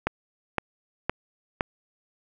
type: click train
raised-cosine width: 0.5 ms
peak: -8 dBFS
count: 4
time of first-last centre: 0.07-1.608 s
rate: 1.95 Hz
effects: none